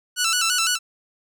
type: tone with vibrato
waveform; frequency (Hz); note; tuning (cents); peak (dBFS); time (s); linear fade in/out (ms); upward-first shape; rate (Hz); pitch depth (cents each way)
10% pulse; 1401; F6; +5; -10; 0.16-0.79; 50; square; 5.9; 86
effects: none